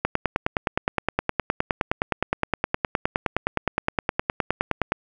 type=click train; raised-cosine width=0.5 ms; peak=-5 dBFS; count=48; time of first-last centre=0.05-4.92 s; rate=9.65 Hz; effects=none